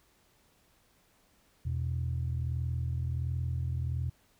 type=tone pair together; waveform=sine; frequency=83.1 / 124.51 Hz; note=E2 / B2; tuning=+15 / +15 cents; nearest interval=perfect fifth; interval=700 cents; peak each=-31 / -32 dBFS; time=1.65-4.1 s; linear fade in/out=10 ms; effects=tanh soft clip ceiling -24 dBFS + pink hiss -67 dBFS RMS until 4.39 s